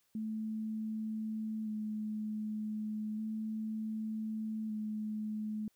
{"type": "tone with vibrato", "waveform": "sine", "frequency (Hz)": 216.2, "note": "A3", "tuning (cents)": -30, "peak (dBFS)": -35, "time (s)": [0.15, 5.68], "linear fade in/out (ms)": 2, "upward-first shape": "square", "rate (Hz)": 0.33, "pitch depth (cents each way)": 16, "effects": ["white hiss -75 dBFS RMS until 5.75 s"]}